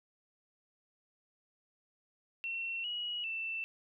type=tone with pitch steps; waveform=sine; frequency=2714 / 2909 / 2668 Hz; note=E7 / F#7 / E7; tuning=+50 / -30 / +20 cents; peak=-35 dBFS; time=2.44-3.64 s; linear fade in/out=0 ms; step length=400 ms; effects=none